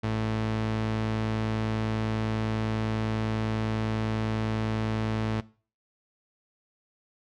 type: tone pair together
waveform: sawtooth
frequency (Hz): 55 / 110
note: A1 / A2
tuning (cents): 0 / 0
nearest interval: octave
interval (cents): 1200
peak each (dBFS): -33 / -22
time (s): 0.03-5.41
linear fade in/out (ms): 10
effects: noise-tail reverb RT60 0.4 s tail -20 dB re dry + low-pass 4000 Hz 12 dB/octave